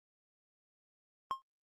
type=tone with exponential decay; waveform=triangle; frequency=1066 Hz; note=C6; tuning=32 cents sharp; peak=-26 dBFS; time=1.31-1.42 s; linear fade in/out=0 ms; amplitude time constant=23 ms; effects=Opus 48 kbps